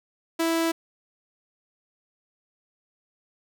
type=tone; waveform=sawtooth; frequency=329.6 Hz; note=E4; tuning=in tune; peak=-18 dBFS; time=0.39-0.72 s; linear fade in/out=10 ms; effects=none